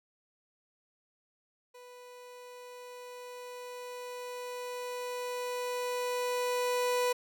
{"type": "tone with level ramp", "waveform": "30% pulse", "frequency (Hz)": 493.9, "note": "B4", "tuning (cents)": 0, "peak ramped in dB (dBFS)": [-47, -24], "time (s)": [1.74, 7.13], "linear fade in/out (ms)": 10, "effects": []}